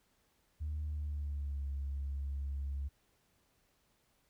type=tone with pitch glide; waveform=sine; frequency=75.7 to 69.42 Hz; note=D#2 to C#2; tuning=-47 to +3 cents; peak=-34 dBFS; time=0.6-2.89 s; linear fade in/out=20 ms; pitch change=-150 cents; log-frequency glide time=0.85-1.65 s; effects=tanh soft clip ceiling -32 dBFS + pink hiss -74 dBFS RMS until 4.29 s